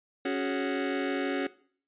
sawtooth chord, C# suspended fourth, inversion none, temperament just, 277.2 / 369.6 / 415.8 Hz, C#4 / F#4 / G#4, 0 / -2 / +2 cents, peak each -26 / -28 / -31 dBFS, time 0.25-1.47 s, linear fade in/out 5 ms, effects noise-tail reverb RT60 0.5 s tail -19 dB re dry + resampled to 8000 Hz

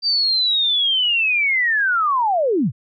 sine linear sweep, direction down, 4699 to 89.5 Hz, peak -15 dBFS, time 0.02-2.72 s, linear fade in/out 50 ms, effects none

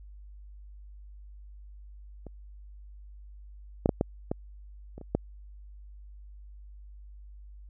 clicks, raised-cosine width 2 ms, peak -29 / -8 / -9 / -11 / -15 / -29 / -30 / -11 dBFS, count 8, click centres 2.267 / 3.859 / 3.892 / 4.011 / 4.315 / 4.98 / 5.013 / 5.15 s, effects added 50 Hz sine -45 dBFS peak until 7.69 s

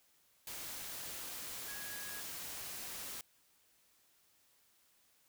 sine tone in noise, 1661.2 Hz, G#6, in tune, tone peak -49 dBFS, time 1.68-2.21 s, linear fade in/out 2 ms, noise white, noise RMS -45 dBFS, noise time 0.47-3.21 s, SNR -7 dB, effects white hiss -71 dBFS RMS until 5.28 s

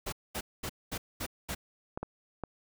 pink noise bursts, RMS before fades -36 dBFS, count 6, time 0.06-1.55 s, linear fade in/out 10 ms, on 65 ms, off 220 ms
clicks, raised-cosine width 1 ms, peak -21 dBFS, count 3, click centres 1.975 / 2.03 / 2.437 s
effects none

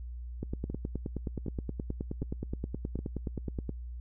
two click trains, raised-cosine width 3 ms, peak -23 / -21 dBFS, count 4 / 32, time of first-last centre 0.7-2.99 / 0.43-3.693 s, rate 1.31 / 9.5 Hz, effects noise-tail reverb RT60 0.1 s tail -26 dB re dry + added 60 Hz sine -38 dBFS peak until 4 s

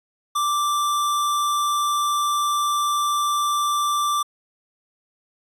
square tone, 1174.7 Hz, D6, in tune, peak -20 dBFS, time 0.35-4.23 s, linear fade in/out 10 ms, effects resampled to 32000 Hz

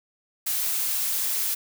blue noise, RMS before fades -26 dBFS, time 0.46-1.55 s, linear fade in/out 10 ms, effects none

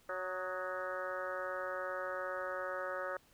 harmonic tone with a mistuned harmonic, 185 Hz, F#3, in tune, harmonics 2 / 3 / 4 / 5 / 6 / 7 / 8 / 9 / 10, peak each -49 / -40 / -52 / -50 / -51 / -43 / -45 / -48 / -52 dBFS, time 0.09-3.17 s, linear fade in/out 2 ms, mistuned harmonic 7, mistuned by -44 cents, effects pink hiss -67 dBFS RMS until 3.33 s

